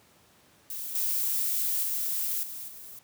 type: noise with level steps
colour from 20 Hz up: violet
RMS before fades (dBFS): -36 / -28 / -30 / -39 / -45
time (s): 0.7-2.99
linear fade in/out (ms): 2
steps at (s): 0.95 / 1.83 / 2.43 / 2.68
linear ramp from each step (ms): 2
effects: pink hiss -60 dBFS RMS until 3.03 s + high-pass 100 Hz 12 dB/octave